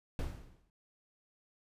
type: noise with exponential decay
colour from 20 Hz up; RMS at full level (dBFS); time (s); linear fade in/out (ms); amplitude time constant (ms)
brown; -34; 0.19-0.7; 1; 110
effects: resampled to 32000 Hz